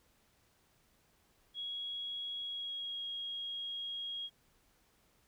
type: tone with pitch glide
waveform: sine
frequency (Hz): 3322 to 3280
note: G#7 to G#7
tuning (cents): 0 to -22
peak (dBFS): -38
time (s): 1.54-4.3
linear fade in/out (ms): 50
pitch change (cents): -22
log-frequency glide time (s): 2.41-3.05
effects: pink hiss -71 dBFS RMS until 5.27 s